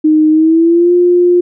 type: tone with pitch glide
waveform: sine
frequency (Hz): 309.5 to 353.5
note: D#4 to F4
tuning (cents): -9 to +21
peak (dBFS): -5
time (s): 0.04-1.41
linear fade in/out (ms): 10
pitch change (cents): +230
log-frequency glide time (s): 0.3-0.93
effects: none